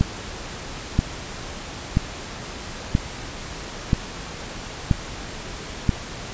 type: click train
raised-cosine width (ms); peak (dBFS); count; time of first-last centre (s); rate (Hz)
5; -4; 7; 0.01-5.892; 1.02
effects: pink hiss -34 dBFS RMS until 6.33 s + resampled to 16000 Hz